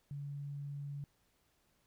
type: tone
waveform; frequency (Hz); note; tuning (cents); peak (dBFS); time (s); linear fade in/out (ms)
sine; 142.5; C#3; +48; -40; 0.11-1.04; 0
effects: pink hiss -75 dBFS RMS until 1.86 s